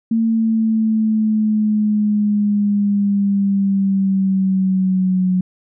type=exponential sweep; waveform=sine; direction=down; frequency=226.8 to 183.3 Hz; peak=-13 dBFS; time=0.11-5.41 s; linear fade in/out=5 ms; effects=none